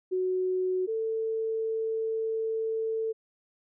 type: tone pair in turn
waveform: sine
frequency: 370 / 445.3 Hz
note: F#4 / A4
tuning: 0 / +21 cents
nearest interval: minor third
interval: 321 cents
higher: second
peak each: -25 / -27 dBFS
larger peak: first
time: 0.11-0.87 / 0.87-3.13 s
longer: second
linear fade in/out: 20 ms
effects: none